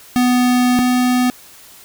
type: tone pair in turn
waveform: square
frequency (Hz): 248.2 / 249.5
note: B3 / B3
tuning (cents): +9 / +18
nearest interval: unison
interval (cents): 9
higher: second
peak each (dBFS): -12 / -13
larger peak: first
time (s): 0.16-0.79 / 0.79-1.3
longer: first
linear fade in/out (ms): 0
effects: white hiss -42 dBFS RMS until 1.84 s